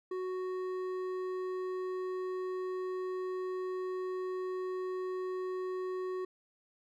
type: tone with hard clipping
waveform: sine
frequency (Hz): 370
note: F#4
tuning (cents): 0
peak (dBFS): -36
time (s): 0.11-6.25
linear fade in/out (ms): 5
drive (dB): 8
effects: none